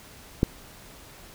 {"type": "click", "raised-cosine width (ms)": 3, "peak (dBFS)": -6, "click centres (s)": 0.431, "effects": ["pink hiss -48 dBFS RMS until 1.34 s"]}